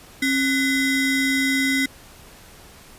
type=ring-modulated tone; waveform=square; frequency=880 Hz; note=A5; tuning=in tune; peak=-16 dBFS; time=0.22-1.86 s; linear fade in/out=5 ms; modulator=1150 Hz; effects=pink hiss -46 dBFS RMS until 2.98 s + resampled to 32000 Hz